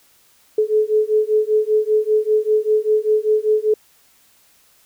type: beating tone pair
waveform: sine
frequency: 427 / 432.1 Hz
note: G#4 / A4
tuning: +48 / -31 cents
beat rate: 5.1 Hz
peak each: -17 dBFS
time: 0.58-3.74 s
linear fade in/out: 5 ms
effects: white hiss -55 dBFS RMS until 4.85 s